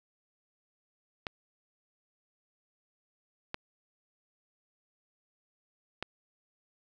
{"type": "clicks", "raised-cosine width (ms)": 0.3, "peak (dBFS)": -18, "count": 3, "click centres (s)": [1.268, 3.544, 6.026], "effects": []}